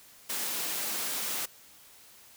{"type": "high-pass noise", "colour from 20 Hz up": "white", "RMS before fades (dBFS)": -33, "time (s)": [0.29, 1.46], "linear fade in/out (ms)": 10, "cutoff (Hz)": 160, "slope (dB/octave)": 24, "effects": ["white hiss -55 dBFS RMS until 2.36 s"]}